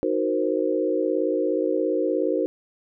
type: chord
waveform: sine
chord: C half-diminished seventh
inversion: first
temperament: equal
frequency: 311.1 / 370 / 466.2 / 523.3 Hz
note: Eb4 / Gb4 / Bb4 / C5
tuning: 0 / 0 / 0 / 0 cents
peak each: -26 dBFS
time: 0.03-2.46 s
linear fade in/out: 0 ms
effects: none